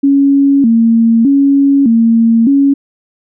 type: tone with vibrato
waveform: sine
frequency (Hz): 252.1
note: B3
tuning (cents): +36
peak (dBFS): -5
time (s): 0.03-2.74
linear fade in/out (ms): 10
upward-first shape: square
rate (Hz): 0.82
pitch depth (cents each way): 170
effects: none